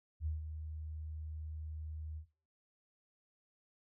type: tone with ADSR envelope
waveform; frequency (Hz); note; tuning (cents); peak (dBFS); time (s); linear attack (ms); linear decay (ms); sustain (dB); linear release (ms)
sine; 77.78; D#2; 0; -33; 0.2-2.26; 61; 150; -8; 90
effects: noise-tail reverb RT60 0.4 s tail -19 dB re dry